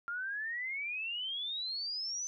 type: exponential sweep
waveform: sine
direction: up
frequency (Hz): 1383 to 6140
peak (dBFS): -35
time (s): 0.08-2.27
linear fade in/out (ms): 0
effects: none